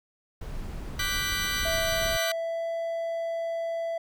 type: noise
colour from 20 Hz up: brown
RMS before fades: -35 dBFS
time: 0.41-2.17 s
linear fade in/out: 5 ms
type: chord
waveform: 20% pulse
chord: G major seventh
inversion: second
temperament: equal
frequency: 1174.7 / 1480 / 1568 / 1975.5 Hz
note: D6 / F#6 / G6 / B6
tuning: 0 / 0 / 0 / 0 cents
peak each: -30 / -29 / -30 / -25 dBFS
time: 0.99-2.32 s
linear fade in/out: 5 ms
type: tone with pitch glide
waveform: triangle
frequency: 657 to 665.8 Hz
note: E5 to E5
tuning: -6 to +17 cents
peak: -26 dBFS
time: 1.65-3.98 s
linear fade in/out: 5 ms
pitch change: +23 cents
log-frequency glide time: 1.86-2.67 s
effects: none